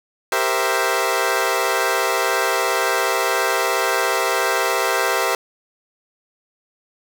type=chord; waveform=15% pulse; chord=C dominant seventh; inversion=second; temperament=equal; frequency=392 / 466.2 / 523.3 / 659.3 Hz; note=G4 / Bb4 / C5 / E5; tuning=0 / 0 / 0 / 0 cents; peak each=-17 dBFS; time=0.32-5.35 s; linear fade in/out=2 ms; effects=7-bit